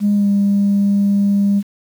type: tone with pitch glide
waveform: sine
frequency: 205.1 to 200.8 Hz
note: G#3 to G3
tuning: -21 to +42 cents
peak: -10 dBFS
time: 0-1.63 s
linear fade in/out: 50 ms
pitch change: -37 cents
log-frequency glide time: 0.14-0.29 s
effects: tanh soft clip ceiling -8 dBFS + 7-bit